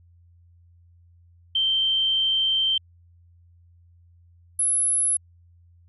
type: tone pair in turn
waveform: sine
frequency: 3127 / 10958 Hz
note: G7 / F9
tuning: -5 / -34 cents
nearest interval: octave + minor seventh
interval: 2171 cents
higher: second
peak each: -19 dBFS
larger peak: neither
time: 1.55-2.78 / 4.59-5.17 s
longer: first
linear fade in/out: 5 ms
effects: added 86 Hz sine -52 dBFS peak until 5.88 s